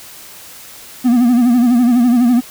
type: tone with vibrato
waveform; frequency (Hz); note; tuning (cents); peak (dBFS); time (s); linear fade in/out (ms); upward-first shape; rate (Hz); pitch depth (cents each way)
triangle; 242.8; B3; -29; -6; 1.04-2.41; 20; sine; 12; 82
effects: white hiss -36 dBFS RMS until 2.5 s